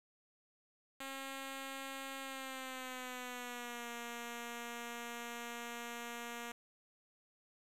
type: tone with pitch glide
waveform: 5% pulse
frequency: 270.2 to 236.6 Hz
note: C#4 to A#3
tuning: -44 to +26 cents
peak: -32 dBFS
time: 1-6.52 s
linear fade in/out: 5 ms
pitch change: -230 cents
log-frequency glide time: 2.21-3.89 s
effects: resampled to 32000 Hz + 10-bit